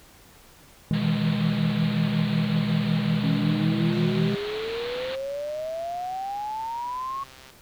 triangle chord, E major seventh, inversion second, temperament equal with one note detuned, 123.47 / 159.38 / 164.81 / 207.7 Hz, B2 / D#3 / E3 / G#3, 0 / +42 / 0 / 0 cents, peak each -29 / -24 / -26 / -23 dBFS, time 0.91-4.35 s, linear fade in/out 0 ms
white low-pass noise, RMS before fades -37 dBFS, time 0.93-5.16 s, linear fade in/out 10 ms, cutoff 4300 Hz, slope 96 dB/octave
sine exponential sweep, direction up, 270 to 1108.7 Hz, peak -28 dBFS, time 3.23-7.24 s, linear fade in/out 10 ms
click train, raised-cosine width 0.2 ms, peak -30 dBFS, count 469, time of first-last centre 3.93-7.503 s, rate 131 Hz
effects pink hiss -52 dBFS RMS until 7.61 s

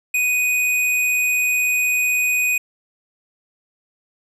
square tone, 2489 Hz, D#7, in tune, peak -17 dBFS, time 0.14-2.58 s, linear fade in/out 5 ms, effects resampled to 32000 Hz

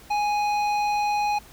sine tone with hard clipping, 830.6 Hz, G#5, in tune, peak -23 dBFS, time 0.1-1.39 s, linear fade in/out 10 ms, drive 11 dB, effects added 50 Hz sine -57 dBFS peak until 1.52 s + pink hiss -49 dBFS RMS until 1.52 s

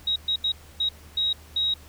sine tone bursts at uneven times, 3806 Hz, A#7, 35 cents sharp, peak -21 dBFS, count 6, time 0.07-0.16 / 0.28-0.36 / 0.44-0.52 / 0.8-0.89 / 1.17-1.33 / 1.56-1.74 s, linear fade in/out 5 ms, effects added 76 Hz sine -47 dBFS peak until 1.88 s + pink hiss -51 dBFS RMS until 1.88 s

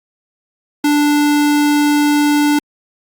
square tone, 293.7 Hz, D4, in tune, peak -11 dBFS, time 0.84-2.59 s, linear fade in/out 5 ms, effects Opus 48 kbps

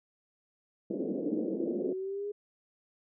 pink band-pass noise, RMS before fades -34 dBFS, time 0.9-1.93 s, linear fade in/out 5 ms, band 200 to 530 Hz, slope 48 dB/octave
sine linear sweep, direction up, 296.4 to 415.3 Hz, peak -33 dBFS, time 1.25-2.32 s, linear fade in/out 10 ms
effects none

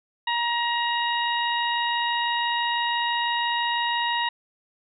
harmonic tone, 946 Hz, A#5, 25 cents sharp, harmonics 1 / 2 / 3 / 4, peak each -25 / -28 / -30 / -31 dBFS, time 0.27-4.29 s, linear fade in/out 5 ms, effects none

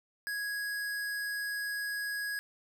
square tone, 1661.2 Hz, G#6, in tune, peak -34 dBFS, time 0.27-2.39 s, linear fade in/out 0 ms, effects none

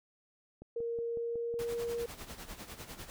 click train, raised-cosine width 2 ms, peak -35 dBFS, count 7, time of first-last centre 0.62-1.725 s, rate 5.43 Hz
sine tone with pitch glide, 466.2 to 470.3 Hz, A#4 to A#4, 0 to +15 cents, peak -33 dBFS, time 0.76-2.06 s, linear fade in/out 5 ms, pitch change +15 cents, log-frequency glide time 1.07-1.77 s
pink noise with tremolo, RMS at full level -44 dBFS, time 1.59-3.1 s, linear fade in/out 0 ms, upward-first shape sine, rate 10 Hz, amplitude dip 70%
effects none

